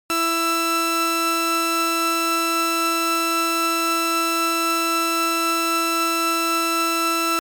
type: tone pair together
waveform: sawtooth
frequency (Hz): 331.8 / 1331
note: E4 / E6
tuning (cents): +11 / +16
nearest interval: 2 octaves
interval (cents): 2405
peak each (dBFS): -20 / -16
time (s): 0.1-7.39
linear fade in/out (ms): 0
effects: MP3 96 kbps